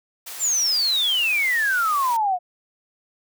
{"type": "high-pass noise", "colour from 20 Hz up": "white", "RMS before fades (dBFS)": -35, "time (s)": [0.26, 2.17], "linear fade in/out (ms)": 10, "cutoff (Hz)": 550, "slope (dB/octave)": 12}
{"type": "exponential sweep", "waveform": "sine", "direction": "down", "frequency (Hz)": [7500, 698.5], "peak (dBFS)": -18, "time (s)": [0.39, 2.39], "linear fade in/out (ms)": 50}
{"effects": []}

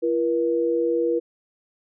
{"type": "tone pair together", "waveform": "sine", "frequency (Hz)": [339.3, 479.3], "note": ["F4", "A#4"], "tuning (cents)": [-50, 48], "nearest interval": "tritone", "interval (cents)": 598, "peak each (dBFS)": [-23, -21], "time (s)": [0.02, 1.2], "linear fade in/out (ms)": 20, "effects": []}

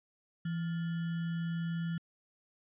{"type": "tone with sample-and-hold", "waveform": "sine", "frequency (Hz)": 166.9, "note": "E3", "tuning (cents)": 22, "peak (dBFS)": -32, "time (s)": [0.45, 1.98], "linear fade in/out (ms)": 5, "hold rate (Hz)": 1575, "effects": ["resampled to 8000 Hz"]}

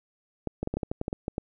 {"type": "clicks", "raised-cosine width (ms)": 2, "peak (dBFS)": -16, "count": 12, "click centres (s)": [0.473, 0.63, 0.674, 0.74, 0.77, 0.832, 0.915, 1.014, 1.081, 1.129, 1.281, 1.381], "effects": []}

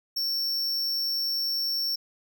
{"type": "tone", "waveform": "square", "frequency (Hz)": 5450, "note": "F8", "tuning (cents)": -43, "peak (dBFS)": -26, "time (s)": [0.16, 1.96], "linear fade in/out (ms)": 10, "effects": []}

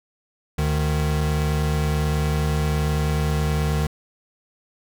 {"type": "tone pair together", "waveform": "square", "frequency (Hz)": [73.9, 152.57], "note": ["D2", "D#3"], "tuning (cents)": [11, -34], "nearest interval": "octave + minor second", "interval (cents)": 1255, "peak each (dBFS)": -23, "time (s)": [0.58, 3.87], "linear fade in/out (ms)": 5, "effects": []}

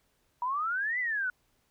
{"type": "exponential two-way sweep", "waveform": "sine", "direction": "up then down", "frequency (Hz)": [955, 2042, 1445], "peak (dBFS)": -28, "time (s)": [0.42, 1.3], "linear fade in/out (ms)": 2, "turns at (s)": 0.99, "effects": ["pink hiss -72 dBFS RMS until 1.7 s"]}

